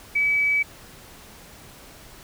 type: tone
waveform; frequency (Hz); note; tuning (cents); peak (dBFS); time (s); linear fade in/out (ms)
sine; 2288; D7; -46; -18; 0.15-0.63; 10
effects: pink hiss -46 dBFS RMS until 2.23 s